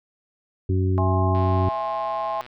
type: harmonic tone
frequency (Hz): 93.5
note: F#2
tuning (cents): +19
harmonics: 1 / 2 / 3 / 4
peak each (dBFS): -19 / -31 / -29 / -28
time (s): 0.69-1.69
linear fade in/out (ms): 5
type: chord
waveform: sine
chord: E augmented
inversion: none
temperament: equal with one note detuned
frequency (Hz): 659.3 / 830.6 / 1059.3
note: E5 / G#5 / B#5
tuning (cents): 0 / 0 / +21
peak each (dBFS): -28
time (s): 0.98-2.41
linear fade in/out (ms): 0
type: click train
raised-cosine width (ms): 0.3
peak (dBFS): -26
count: 138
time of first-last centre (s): 1.35-2.464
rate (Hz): 123
effects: none